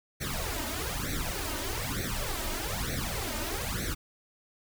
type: noise with flanger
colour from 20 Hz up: pink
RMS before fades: -33 dBFS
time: 0.2-3.95 s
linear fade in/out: 20 ms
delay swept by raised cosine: 0.49 to 3.29 ms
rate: 1.1 Hz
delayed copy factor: +0.95
effects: none